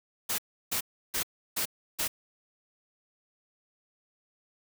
white noise bursts, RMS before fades -30 dBFS, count 5, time 0.29-2.08 s, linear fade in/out 10 ms, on 94 ms, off 330 ms, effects none

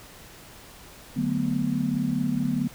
sine chord, B minor seventh, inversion first, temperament just, 148.16 / 185.21 / 222.2 / 246.9 Hz, D3 / F#3 / A3 / B3, +16 / +2 / +17 / 0 cents, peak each -30 / -30 / -29 / -26 dBFS, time 1.16-2.68 s, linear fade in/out 10 ms, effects pink hiss -47 dBFS RMS until 2.74 s

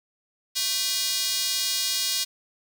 square tone with high-pass filter, 220.7 Hz, A3, 5 cents sharp, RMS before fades -26 dBFS, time 0.55-2.25 s, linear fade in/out 20 ms, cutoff 4300 Hz, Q 1.8, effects none

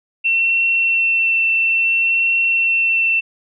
sine tone with vibrato, 2700 Hz, E7, 41 cents sharp, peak -13 dBFS, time 0.24-3.21 s, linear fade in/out 20 ms, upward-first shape triangle, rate 0.59 Hz, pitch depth 12 cents each way, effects none

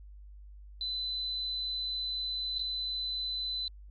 sine tone with dropouts, 4018 Hz, B7, 29 cents sharp, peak -32 dBFS, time 0.81-3.68 s, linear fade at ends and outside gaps 1 ms, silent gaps 2.585-2.591 s, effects added 50 Hz sine -47 dBFS peak until 3.9 s + AAC 32 kbps

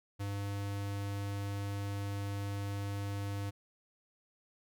square tone, 100.4 Hz, G2, 42 cents sharp, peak -36 dBFS, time 0.19-3.51 s, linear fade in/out 20 ms, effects none

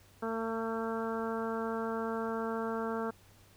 harmonic tone, 225.6 Hz, A3, 44 cents sharp, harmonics 1 / 2 / 3 / 4 / 5 / 6 / 7, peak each -37 / -36 / -42 / -42 / -44 / -42 / -47 dBFS, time 0.22-3.11 s, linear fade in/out 10 ms, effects added 98 Hz sine -62 dBFS peak until 3.56 s + pink hiss -62 dBFS RMS until 3.56 s

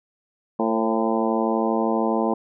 harmonic tone with a mistuned harmonic, 112.4 Hz, A2, 37 cents sharp, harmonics 2 / 3 / 4 / 5 / 6 / 7 / 8 / 9, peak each -24 / -26 / -27 / -28 / -29 / -29 / -30 / -31 dBFS, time 0.59-2.34 s, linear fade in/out 5 ms, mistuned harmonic 5, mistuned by -42 cents, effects none

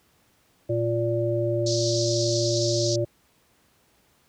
harmonic tone, 116.54 Hz, A#2, in tune, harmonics 1 / 3 / 5, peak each -26 / -26 / -26 dBFS, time 0.69-3.05 s, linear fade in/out 10 ms
pink band-pass noise, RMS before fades -30 dBFS, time 1.66-2.96 s, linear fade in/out 5 ms, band 4200 to 6300 Hz, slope 48 dB/octave
effects pink hiss -63 dBFS RMS until 4.28 s + high-pass 60 Hz 12 dB/octave

